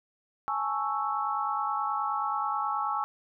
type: chord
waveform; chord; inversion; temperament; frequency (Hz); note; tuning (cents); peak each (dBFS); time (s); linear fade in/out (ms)
sine; A major seventh; third; equal; 830.6 / 880 / 1108.7 / 1318.5; G#5 / A5 / C#6 / E6; 0 / 0 / 0 / 0; -32 / -36 / -32 / -32; 0.48-3.04; 0
effects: none